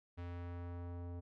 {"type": "tone with low-pass filter sweep", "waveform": "square", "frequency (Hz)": 87.31, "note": "F2", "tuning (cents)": 0, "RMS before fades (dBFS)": -45, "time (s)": [0.17, 1.21], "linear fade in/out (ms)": 20, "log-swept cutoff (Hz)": [2800, 670], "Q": 0.8, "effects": []}